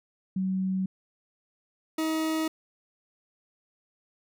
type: tone pair in turn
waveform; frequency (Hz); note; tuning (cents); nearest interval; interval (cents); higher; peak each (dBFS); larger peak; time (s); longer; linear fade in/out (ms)
sine / 40% pulse; 188.7 / 317.4; F#3 / D#4; +34 / +35; major sixth; 901; second; -25; neither; 0.36-0.86 / 1.98-2.48; neither; 5
effects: none